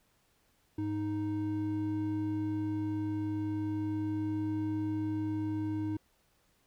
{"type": "tone pair together", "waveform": "triangle", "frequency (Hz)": [103.83, 311.1], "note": ["G#2", "D#4"], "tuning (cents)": [0, 0], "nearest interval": "octave + perfect fifth", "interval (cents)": 1900, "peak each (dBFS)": [-35, -30], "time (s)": [0.78, 5.97], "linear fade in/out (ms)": 5, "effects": ["pink hiss -71 dBFS RMS until 6.66 s"]}